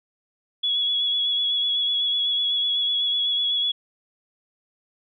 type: tone with vibrato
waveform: sine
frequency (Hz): 3372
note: G#7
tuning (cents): +26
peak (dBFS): -20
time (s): 0.63-3.72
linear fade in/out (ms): 10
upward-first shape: sine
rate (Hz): 8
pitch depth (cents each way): 22
effects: none